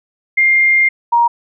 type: tone pair in turn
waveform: sine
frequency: 2112 / 942.7 Hz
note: C7 / A#5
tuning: +16 / +19 cents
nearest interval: octave + major second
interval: 1397 cents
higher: first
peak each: -8 dBFS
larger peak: neither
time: 0.37-0.89 / 1.12-1.28 s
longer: first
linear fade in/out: 10 ms
effects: none